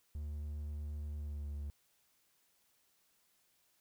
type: tone with pitch glide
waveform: triangle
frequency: 74.3 to 72.39 Hz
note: D2 to D2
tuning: +21 to -24 cents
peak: -37 dBFS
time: 0.15-1.7 s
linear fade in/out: 0 ms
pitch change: -45 cents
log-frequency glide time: 1.16-1.48 s
effects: white hiss -74 dBFS RMS until 3.8 s